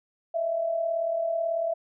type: tone pair together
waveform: sine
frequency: 629 / 667.2 Hz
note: D#5 / E5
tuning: +19 / +21 cents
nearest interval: minor second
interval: 102 cents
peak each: -33 / -25 dBFS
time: 0.34-1.74 s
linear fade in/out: 10 ms
effects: none